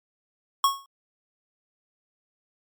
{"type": "tone with exponential decay", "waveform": "square", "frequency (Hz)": 1100, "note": "C#6", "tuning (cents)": -14, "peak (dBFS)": -15, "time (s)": [0.64, 0.86], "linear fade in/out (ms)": 2, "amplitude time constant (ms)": 47, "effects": ["MP3 96 kbps"]}